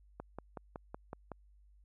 click train, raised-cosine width 1 ms, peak -28 dBFS, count 7, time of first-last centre 0.2-1.317 s, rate 5.37 Hz, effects added 50 Hz sine -60 dBFS peak until 1.84 s

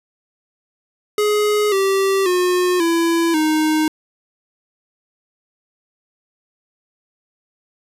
square tone with pitch steps, 419.1 / 388.8 / 360.7 / 334.6 / 310.4 Hz, G#4 / G4 / F#4 / E4 / D#4, +16 / -14 / -44 / +26 / -4 cents, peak -15 dBFS, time 1.18-3.88 s, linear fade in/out 2 ms, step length 540 ms, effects resampled to 32000 Hz

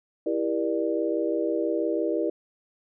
sine chord, E half-diminished seventh, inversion none, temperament just, 329.6 / 395.6 / 474.7 / 593.3 Hz, E4 / G4 / Bb4 / D5, 0 / +16 / +31 / +18 cents, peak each -27 / -30 / -29 / -30 dBFS, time 0.26-2.3 s, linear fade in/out 5 ms, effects none

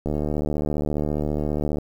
click train, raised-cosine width 2 ms, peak -12 dBFS, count 130, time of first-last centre 0.06-1.785 s, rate 74.8 Hz, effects 8-bit

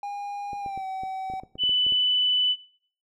triangle tone with pitch glide, 812 to 762 Hz, G#5 to G5, -39 to -49 cents, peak -28 dBFS, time 0.03-1.4 s, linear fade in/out 2 ms, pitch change -110 cents, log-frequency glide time 0.59-0.85 s
clicks, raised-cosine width 2 ms, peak -28 dBFS, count 12, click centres 0.532 / 0.662 / 0.776 / 1.035 / 1.3 / 1.337 / 1.435 / 1.555 / 1.637 / 1.694 / 1.866 / 1.923 s
sine tone, 2991 Hz, F#7, 18 cents sharp, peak -20 dBFS, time 1.58-2.56 s, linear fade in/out 50 ms
effects noise-tail reverb RT60 0.5 s tail -17 dB re dry

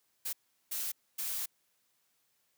blue noise bursts at uneven times, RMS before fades -36 dBFS, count 3, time 0.25-0.33 / 0.71-0.92 / 1.18-1.46 s, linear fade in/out 10 ms, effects white hiss -75 dBFS RMS until 2.57 s + high-pass 80 Hz 12 dB/octave

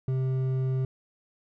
triangle tone with hard clipping, 130.81 Hz, C3, in tune, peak -26 dBFS, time 0.08-0.85 s, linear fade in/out 2 ms, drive 10 dB, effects none

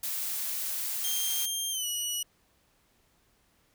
blue noise, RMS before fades -33 dBFS, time 0.03-1.46 s, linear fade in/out 5 ms
15% pulse tone with pitch glide, 3191 to 2926 Hz, G7 to F#7, +30 to -20 cents, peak -23 dBFS, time 1.04-2.23 s, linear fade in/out 5 ms, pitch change -150 cents, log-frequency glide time 1.71-1.86 s
effects pink hiss -68 dBFS RMS until 3.74 s

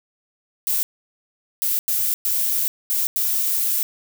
violet noise bursts at uneven times, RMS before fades -21 dBFS, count 6, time 0.67-0.83 / 1.62-1.79 / 1.88-2.14 / 2.25-2.68 / 2.9-3.07 / 3.16-3.83 s, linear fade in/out 0 ms, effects none

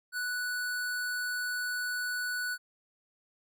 square tone, 1480 Hz, F#6, in tune, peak -32 dBFS, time 0.12-2.58 s, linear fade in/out 50 ms, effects none

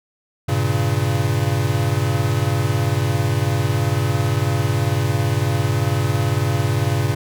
square chord, G diminished, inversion none, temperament equal with one note detuned, 98.57 / 116.54 / 138.59 Hz, G2 / Bb2 / Db3, +10 / 0 / 0 cents, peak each -22 / -22 / -22 dBFS, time 0.48-7.15 s, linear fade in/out 10 ms, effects none

